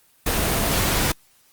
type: tone in noise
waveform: sine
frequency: 670 Hz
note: E5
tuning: 28 cents sharp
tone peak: -31 dBFS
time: 0.42-0.79 s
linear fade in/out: 5 ms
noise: pink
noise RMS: -21 dBFS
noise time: 0.26-1.12 s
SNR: -13 dB
effects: white hiss -58 dBFS RMS until 1.52 s + Opus 24 kbps